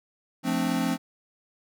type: chord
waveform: square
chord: D minor seventh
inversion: first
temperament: equal with one note detuned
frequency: 174.61 / 220 / 261.6 / 296 Hz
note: F3 / A3 / C4 / D4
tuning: 0 / 0 / 0 / +14 cents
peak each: -31 / -31 / -28 / -33 dBFS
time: 0.43-0.98 s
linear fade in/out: 50 ms
effects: none